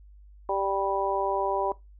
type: harmonic tone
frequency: 196 Hz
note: G3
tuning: in tune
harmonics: 2 / 3 / 4 / 5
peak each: -30 / -30 / -30 / -30 dBFS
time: 0.49-1.72 s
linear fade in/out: 2 ms
effects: noise-tail reverb RT60 0.2 s tail -19 dB re dry + added 50 Hz sine -48 dBFS peak until 1.99 s